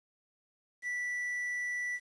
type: tone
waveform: triangle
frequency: 1964 Hz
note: B6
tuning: 10 cents flat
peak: -31 dBFS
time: 0.82-2 s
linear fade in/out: 50 ms
effects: resampled to 22050 Hz + 10-bit